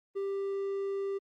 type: tone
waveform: triangle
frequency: 394.1 Hz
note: G4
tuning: 9 cents sharp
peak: -29 dBFS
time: 0.15-1.19 s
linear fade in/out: 20 ms
effects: Opus 32 kbps